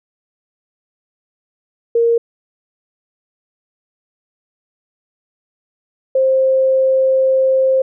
sine tone pair in turn, 465.6 / 527.3 Hz, A#4 / C5, -2 / +13 cents, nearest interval major second, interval 215 cents, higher second, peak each -10 dBFS, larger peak neither, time 1.95-2.18 / 6.15-7.82 s, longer second, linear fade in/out 5 ms, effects none

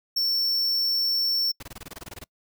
square tone, 5430 Hz, F8, 50 cents flat, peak -22 dBFS, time 0.16-1.52 s, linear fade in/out 10 ms
pink noise bursts, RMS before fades -39 dBFS, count 13, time 1.6-2.241 s, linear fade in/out 5 ms, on 29 ms, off 22 ms
effects noise-tail reverb RT60 0.1 s tail -26 dB re dry

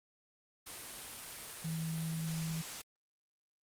sine tone in noise, 161.6 Hz, E3, 34 cents flat, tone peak -35 dBFS, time 1.64-2.62 s, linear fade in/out 10 ms, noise white, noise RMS -44 dBFS, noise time 0.66-2.82 s, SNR +6 dB, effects low-pass 12000 Hz 12 dB/octave + Opus 32 kbps

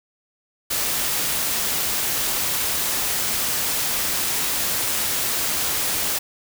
white noise, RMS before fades -23 dBFS, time 0.7-6.19 s, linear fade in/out 10 ms, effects none

